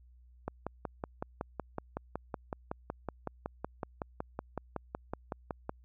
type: click train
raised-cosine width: 1 ms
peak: -21 dBFS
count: 29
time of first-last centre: 0.48-5.694 s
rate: 5.37 Hz
effects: added 61 Hz sine -56 dBFS peak until 5.84 s